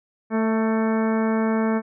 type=harmonic tone with a mistuned harmonic; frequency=222.1 Hz; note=A3; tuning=16 cents sharp; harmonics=1 / 2 / 3 / 4 / 5 / 6 / 7 / 8 / 10; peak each=-20 / -26 / -30 / -32 / -34 / -36 / -37 / -38 / -40 dBFS; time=0.3-1.82 s; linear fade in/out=50 ms; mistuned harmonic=3; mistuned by=-22 cents; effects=none